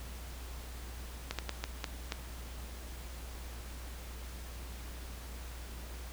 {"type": "slowing click train", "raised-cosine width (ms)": 0.2, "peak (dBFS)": -17, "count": 6, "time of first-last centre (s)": [1.31, 2.122], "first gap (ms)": 77, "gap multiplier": 1.38, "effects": ["added 60 Hz sine -43 dBFS peak until 6.12 s", "pink hiss -50 dBFS RMS until 6.12 s"]}